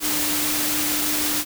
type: tone in noise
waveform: sine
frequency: 300.2 Hz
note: D4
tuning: 38 cents sharp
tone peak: -29 dBFS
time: 0-1.45 s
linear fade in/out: 50 ms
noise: white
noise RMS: -23 dBFS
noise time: 0-1.45 s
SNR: -9 dB
effects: none